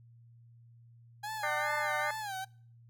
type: tone with vibrato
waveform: 30% pulse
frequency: 814 Hz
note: G#5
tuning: 35 cents flat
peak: -34 dBFS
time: 1.23-2.45 s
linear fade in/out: 10 ms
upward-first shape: sine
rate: 2.4 Hz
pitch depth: 130 cents each way
type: harmonic tone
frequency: 299.2 Hz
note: D4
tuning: 32 cents sharp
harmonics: 2 / 3 / 4 / 5 / 6 / 7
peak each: -38 / -38 / -38 / -38 / -38 / -38 dBFS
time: 1.43-2.11 s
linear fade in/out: 5 ms
effects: noise-tail reverb RT60 0.5 s tail -24 dB re dry + added 117 Hz sine -55 dBFS peak until 2.89 s